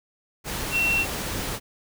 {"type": "tone in noise", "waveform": "sine", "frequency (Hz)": 2717, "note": "F7", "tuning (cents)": -48, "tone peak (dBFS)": -20, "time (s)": [0.71, 1.06], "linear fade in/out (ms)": 50, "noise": "pink", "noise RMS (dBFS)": -30, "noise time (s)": [0.44, 1.6], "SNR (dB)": 7, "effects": []}